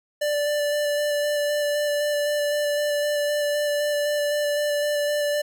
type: tone with vibrato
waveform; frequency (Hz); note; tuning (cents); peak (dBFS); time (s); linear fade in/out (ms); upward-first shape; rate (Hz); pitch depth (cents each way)
square; 587.3; D5; 0; -22; 0.21-5.42; 10; square; 3.9; 10
effects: none